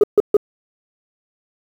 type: tone bursts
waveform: sine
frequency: 415.3 Hz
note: G#4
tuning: in tune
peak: -5 dBFS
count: 3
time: 0.01-0.368 s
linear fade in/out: 2 ms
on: 26 ms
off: 140 ms
effects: tanh soft clip ceiling -5 dBFS + 7-bit